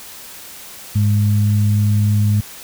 sine tone pair together, 103.83 / 207.4 Hz, G#2 / G#3, 0 / -2 cents, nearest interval octave, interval 1198 cents, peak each -12 / -21 dBFS, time 0.95-2.41 s, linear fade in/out 10 ms, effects white hiss -36 dBFS RMS until 2.63 s

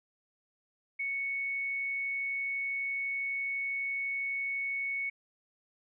sine tone, 2217 Hz, C#7, in tune, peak -31 dBFS, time 0.99-5.1 s, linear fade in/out 10 ms, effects none

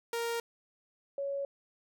sawtooth / sine tone pair in turn, 466.2 / 557.6 Hz, A#4 / C#5, 0 / +10 cents, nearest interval minor third, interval 310 cents, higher second, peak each -28 / -32 dBFS, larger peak first, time 0.13-0.4 / 1.18-1.45 s, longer neither, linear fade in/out 2 ms, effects none

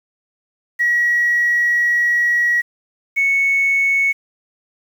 sine tone pair in turn, 1915 / 2211 Hz, A#6 / C#7, +46 / -5 cents, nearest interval major second, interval 249 cents, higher second, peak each -12 dBFS, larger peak neither, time 0.79-2.62 / 3.16-4.13 s, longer first, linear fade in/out 20 ms, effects tanh soft clip ceiling -8 dBFS + 7-bit

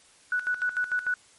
sine tone with tremolo, 1478 Hz, F#6, 2 cents flat, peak -23 dBFS, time 0.32-1.14 s, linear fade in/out 2 ms, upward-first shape square, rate 6.7 Hz, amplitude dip 75%, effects white hiss -57 dBFS RMS until 1.38 s + MP3 48 kbps

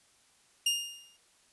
sawtooth tone with exponential decay, 2824 Hz, F7, 19 cents sharp, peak -20 dBFS, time 0.66-1.17 s, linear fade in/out 5 ms, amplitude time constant 110 ms, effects white hiss -65 dBFS RMS until 1.52 s + resampled to 24000 Hz

